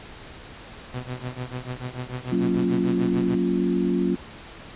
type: tone with tremolo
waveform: sawtooth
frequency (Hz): 125.5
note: B2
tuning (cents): +28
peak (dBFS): -23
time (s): 0.94-3.35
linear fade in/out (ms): 0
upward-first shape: triangle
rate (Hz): 6.8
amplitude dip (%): 100
type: chord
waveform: sine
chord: Gb major seventh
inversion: none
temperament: equal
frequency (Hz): 185 / 233.1 / 277.2 / 349.2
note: Gb3 / Bb3 / Db4 / F4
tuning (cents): 0 / 0 / 0 / 0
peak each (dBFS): -24 / -27 / -26 / -25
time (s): 2.31-4.16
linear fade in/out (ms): 20
effects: pink hiss -42 dBFS RMS until 4.75 s + resampled to 8000 Hz